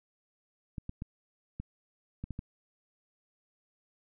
clicks, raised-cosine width 5 ms, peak -25 dBFS, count 7, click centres 0.782 / 0.894 / 1.021 / 1.6 / 2.24 / 2.307 / 2.391 s, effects none

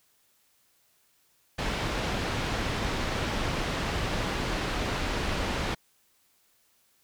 pink low-pass noise, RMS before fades -30 dBFS, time 1.58-5.75 s, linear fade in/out 10 ms, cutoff 4100 Hz, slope 12 dB/octave, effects white hiss -67 dBFS RMS until 7.03 s

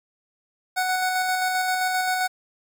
25% pulse tone with tremolo, 741 Hz, F#5, 2 cents sharp, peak -17 dBFS, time 0.76-2.28 s, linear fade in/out 20 ms, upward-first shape square, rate 7.6 Hz, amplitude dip 25%, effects 9-bit

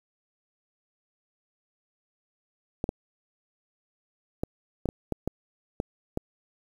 clicks, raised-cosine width 2 ms, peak -14 dBFS, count 9, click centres 2.841 / 2.891 / 4.435 / 4.857 / 4.889 / 5.123 / 5.276 / 5.801 / 6.174 s, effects 8-bit

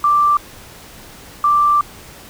sine tone pair in turn, 1176 / 1176 Hz, D6 / D6, +2 / +2 cents, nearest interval unison, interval 0 cents, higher neither, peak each -10 dBFS, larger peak neither, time 0.04-0.37 / 1.44-1.81 s, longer second, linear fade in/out 2 ms, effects pink hiss -39 dBFS RMS until 2.29 s

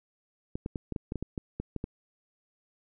clicks, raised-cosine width 3 ms, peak -20 dBFS, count 12, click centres 0.555 / 0.661 / 0.758 / 0.923 / 0.962 / 1.121 / 1.157 / 1.226 / 1.378 / 1.6 / 1.763 / 1.841 s, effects none

